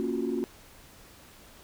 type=chord; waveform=sine; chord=Gb major seventh; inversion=first; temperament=equal; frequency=233.1 / 277.2 / 349.2 / 370 Hz; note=Bb3 / Db4 / F4 / Gb4; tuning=0 / 0 / 0 / 0 cents; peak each=-32 dBFS; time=0-0.44 s; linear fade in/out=0 ms; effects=tanh soft clip ceiling -20 dBFS + pink hiss -53 dBFS RMS until 1.63 s